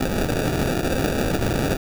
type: noise with sample-and-hold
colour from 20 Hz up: blue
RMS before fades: -22 dBFS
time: 0-1.77 s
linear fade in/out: 10 ms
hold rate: 1050 Hz
effects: none